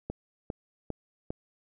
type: click train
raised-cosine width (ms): 2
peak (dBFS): -20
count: 4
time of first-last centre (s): 0.1-1.305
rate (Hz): 2.49
effects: none